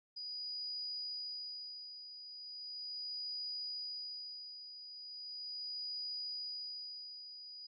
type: tone with tremolo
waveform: sine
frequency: 4917 Hz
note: D#8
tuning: 21 cents flat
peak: -39 dBFS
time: 0.16-7.67 s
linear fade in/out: 10 ms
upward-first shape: sine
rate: 0.38 Hz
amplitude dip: 65%
effects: none